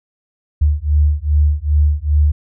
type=beating tone pair; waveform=sine; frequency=73.2 / 75.7 Hz; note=D2 / D#2; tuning=-5 / -47 cents; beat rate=2.5 Hz; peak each=-14 dBFS; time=0.61-2.32 s; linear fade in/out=10 ms; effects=none